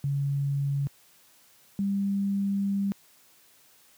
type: tone pair in turn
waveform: sine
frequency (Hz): 140.3 / 198.41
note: C#3 / G3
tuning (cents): +21 / +21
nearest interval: tritone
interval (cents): 600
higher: second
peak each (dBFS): -24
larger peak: neither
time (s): 0.04-0.87 / 1.79-2.92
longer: second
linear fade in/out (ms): 0
effects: white hiss -59 dBFS RMS until 3.97 s + high-pass 80 Hz 12 dB/octave